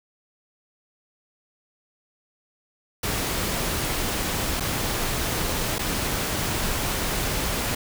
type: noise with dropouts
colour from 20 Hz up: pink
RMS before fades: -26 dBFS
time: 3.03-7.75 s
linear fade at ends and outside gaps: 5 ms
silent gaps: 4.599-4.605 / 5.784-5.791 s
effects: none